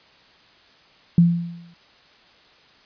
sine tone with exponential decay, 171 Hz, F3, 36 cents flat, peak -8 dBFS, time 1.18-1.74 s, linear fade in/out 2 ms, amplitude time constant 120 ms, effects white hiss -53 dBFS RMS until 2.85 s + resampled to 11025 Hz

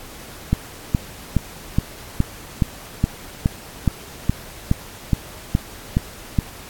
click train, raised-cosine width 5 ms, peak -3 dBFS, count 15, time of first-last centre 0.53-6.388 s, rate 2.39 Hz, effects pink hiss -39 dBFS RMS until 6.69 s + AAC 64 kbps

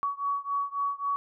sine beating tone pair, 1126 / 1129.7 Hz, C#6 / C#6, +27 / +32 cents, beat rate 3.7 Hz, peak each -30 / -31 dBFS, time 0.03-1.16 s, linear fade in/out 0 ms, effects none

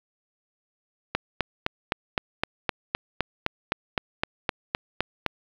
click train, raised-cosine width 0.3 ms, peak -6 dBFS, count 17, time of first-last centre 1.15-5.263 s, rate 3.89 Hz, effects low-pass 4000 Hz 12 dB/octave + 7-bit

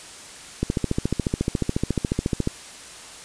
click train, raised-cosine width 3 ms, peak -8 dBFS, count 27, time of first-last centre 0.63-2.474 s, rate 14.1 Hz, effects white hiss -41 dBFS RMS until 3.24 s + resampled to 22050 Hz

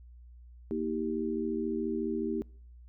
sine chord, Eb major, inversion second, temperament equal with one note detuned, 233.1 / 317.8 / 392 Hz, Bb3 / Eb4 / G4, 0 / +37 / 0 cents, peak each -34 dBFS, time 0.71-2.42 s, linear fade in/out 0 ms, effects noise-tail reverb RT60 0.6 s tail -26 dB re dry + added 60 Hz sine -49 dBFS peak until 2.88 s

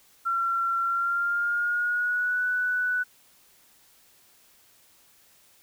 sine tone with pitch glide, 1363 to 1486.4 Hz, F6 to F#6, -43 to +7 cents, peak -23 dBFS, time 0.25-3.04 s, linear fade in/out 20 ms, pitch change +150 cents, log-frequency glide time 0.81-2.44 s, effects white hiss -59 dBFS RMS until 5.62 s

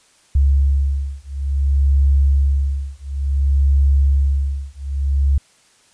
sine beating tone pair, 69 / 69.57 Hz, C#2 / C#2, -7 / +7 cents, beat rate 0.57 Hz, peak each -16 dBFS, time 0.35-5.38 s, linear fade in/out 5 ms, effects white hiss -54 dBFS RMS until 5.93 s + resampled to 22050 Hz

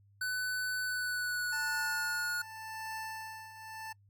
square tone with pitch glide, 1500 to 1444.7 Hz, F#6 to F#6, +23 to -42 cents, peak -33 dBFS, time 0.21-2.42 s, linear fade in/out 5 ms, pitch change -65 cents, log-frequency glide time 0.85-2.01 s
25% pulse tone with tremolo, 883 Hz, A5, 6 cents sharp, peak -34 dBFS, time 1.52-3.93 s, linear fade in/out 10 ms, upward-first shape triangle, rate 0.87 Hz, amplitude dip 75%
effects noise-tail reverb RT60 0.1 s tail -25 dB re dry + added 100 Hz sine -61 dBFS peak until 4.09 s

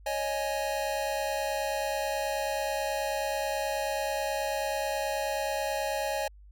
square chord, C# suspended second, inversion none, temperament just, 554.4 / 623.7 / 831.5 Hz, C#5 / D#5 / G#5, 0 / +4 / +2 cents, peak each -34 dBFS, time 0.06-6.28 s, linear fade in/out 5 ms, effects added 50 Hz sine -49 dBFS peak until 6.51 s

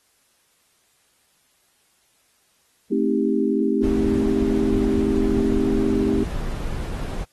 sine chord, A half-diminished seventh, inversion none, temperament just, 220 / 264 / 316.8 / 396 Hz, A3 / C4 / Eb4 / G4, 0 / +16 / +31 / +18 cents, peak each -23 / -23 / -24 / -23 dBFS, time 2.91-6.24 s, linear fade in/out 10 ms
brown noise, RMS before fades -27 dBFS, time 3.82-7.25 s, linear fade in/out 20 ms
effects white hiss -63 dBFS RMS until 7.32 s + AAC 32 kbps

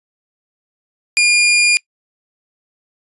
sawtooth tone, 2418 Hz, D7, 50 cents sharp, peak -6 dBFS, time 1.17-1.77 s, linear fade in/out 0 ms, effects noise-tail reverb RT60 0.1 s tail -23 dB re dry + resampled to 24000 Hz

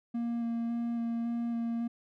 triangle tone with vibrato, 233.5 Hz, A#3, 3 cents sharp, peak -28 dBFS, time 0.14-1.88 s, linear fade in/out 10 ms, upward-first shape square, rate 1.8 Hz, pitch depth 10 cents each way, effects none

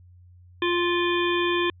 harmonic tone, 349.2 Hz, F4, in tune, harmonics 1 / 3 / 5 / 7 / 9 / 10, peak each -23 / -28 / -30 / -31 / -33 / -33 dBFS, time 0.62-1.7 s, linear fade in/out 2 ms, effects added 89 Hz sine -48 dBFS peak until 1.8 s

